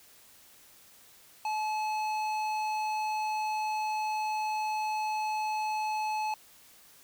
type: tone with tanh clipping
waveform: sine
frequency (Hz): 860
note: A5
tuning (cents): -40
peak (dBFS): -31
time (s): 1.45-6.34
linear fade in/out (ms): 2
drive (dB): 14
effects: white hiss -57 dBFS RMS until 7.03 s